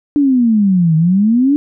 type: exponential two-way sweep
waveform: sine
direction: down then up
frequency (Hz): 296.6 to 155.56 to 296.6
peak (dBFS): -8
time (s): 0.16-1.56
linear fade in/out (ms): 0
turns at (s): 0.96
effects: none